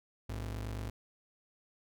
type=ring-modulated tone; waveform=45% pulse; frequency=82.41 Hz; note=E2; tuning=in tune; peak=-34 dBFS; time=0.29-0.9 s; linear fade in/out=5 ms; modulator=24.4 Hz; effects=none